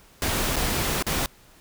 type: noise with dropouts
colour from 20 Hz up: pink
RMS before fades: -25 dBFS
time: 0.22-1.26 s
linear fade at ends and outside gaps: 1 ms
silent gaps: 0.56-0.565 / 1.025-1.066 s
effects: pink hiss -54 dBFS RMS until 1.6 s